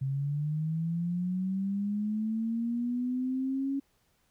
sine linear sweep, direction up, 132.8 to 277.2 Hz, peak -28 dBFS, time 0.01-3.8 s, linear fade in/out 10 ms, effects pink hiss -71 dBFS RMS until 4.3 s

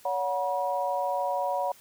sine tone cluster, 565 / 732 / 962 Hz, C#5 / F#5 / B5, +33 / -19 / -46 cents, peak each -30 dBFS, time 0.05-1.72 s, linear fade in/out 5 ms, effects white hiss -55 dBFS RMS until 1.8 s

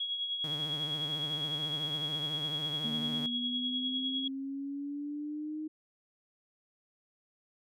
sine tone with tremolo, 3322 Hz, G#7, in tune, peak -30 dBFS, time 0-4.28 s, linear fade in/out 5 ms, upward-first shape triangle, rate 9.9 Hz, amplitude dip 55%
sawtooth tone with vibrato, 150.1 Hz, D3, 38 cents sharp, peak -36 dBFS, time 0.44-3.26 s, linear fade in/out 2 ms, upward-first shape triangle, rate 14 Hz, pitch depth 120 cents each way
sine exponential sweep, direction up, 229 to 311.1 Hz, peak -35 dBFS, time 2.84-5.68 s, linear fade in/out 10 ms
effects none

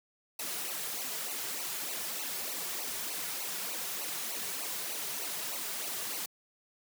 white noise with flanger, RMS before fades -37 dBFS, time 0.39-6.26 s, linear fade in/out 5 ms, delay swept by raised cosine 0.57 to 3.87 ms, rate 3.3 Hz, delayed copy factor -0.85, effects high-pass 200 Hz 12 dB/octave

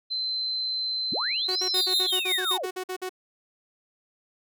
sine tone, 4079 Hz, C8, 45 cents flat, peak -26 dBFS, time 0.1-2.11 s, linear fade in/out 20 ms
sine linear two-way sweep, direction up then down, 122.6 to 5720 to 365.1 Hz, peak -29 dBFS, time 1.12-2.66 s, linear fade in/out 5 ms, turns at 1.63 s
sawtooth tone bursts, 370 Hz, F#4, in tune, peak -26 dBFS, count 13, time 1.48-3.094 s, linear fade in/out 10 ms, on 78 ms, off 50 ms
45% pulse tone with tremolo, 3690 Hz, A#7, 18 cents flat, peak -22 dBFS, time 1.74-2.57 s, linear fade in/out 5 ms, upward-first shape triangle, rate 5.5 Hz, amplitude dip 80%
effects none

